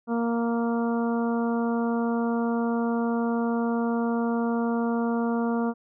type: harmonic tone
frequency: 233.1 Hz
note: A#3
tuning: in tune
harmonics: 1 / 2 / 3 / 4 / 5 / 6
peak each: -24 / -30 / -34 / -36 / -38 / -40 dBFS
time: 0.07-5.74 s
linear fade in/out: 50 ms
effects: none